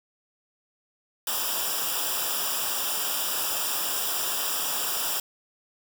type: noise with comb filter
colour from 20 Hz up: white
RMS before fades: -28 dBFS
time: 1.27-5.2 s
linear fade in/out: 2 ms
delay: 0.47 ms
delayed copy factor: -0.85
effects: none